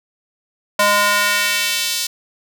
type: tone with high-pass filter sweep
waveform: square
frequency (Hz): 205.3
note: G#3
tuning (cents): -20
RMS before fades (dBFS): -17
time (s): 0.79-2.07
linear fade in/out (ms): 5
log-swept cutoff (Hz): 780 to 4500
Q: 1.2
effects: none